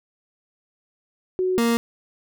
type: tone pair in turn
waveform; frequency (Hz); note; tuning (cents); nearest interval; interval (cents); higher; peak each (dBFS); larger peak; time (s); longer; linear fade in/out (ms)
sine / 30% pulse; 370 / 233.1; F#4 / A#3; 0 / 0; minor sixth; 800; first; -19 / -15; second; 1.39-1.58 / 1.58-1.77; neither; 0
effects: none